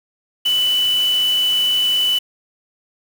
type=tone in noise; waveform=sine; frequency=2983 Hz; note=F#7; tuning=13 cents sharp; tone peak=-14 dBFS; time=0.45-2.19 s; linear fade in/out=10 ms; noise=white; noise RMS=-31 dBFS; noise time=0.45-2.19 s; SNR=+14 dB; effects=none